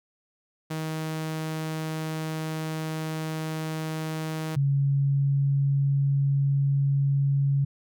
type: tone pair in turn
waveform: sawtooth / sine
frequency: 158 / 139.23 Hz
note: D#3 / C#3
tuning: +27 / +8 cents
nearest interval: major second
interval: 219 cents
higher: first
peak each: -25 / -20 dBFS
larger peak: second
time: 0.7-4.56 / 4.56-7.65 s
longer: first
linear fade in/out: 10 ms
effects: none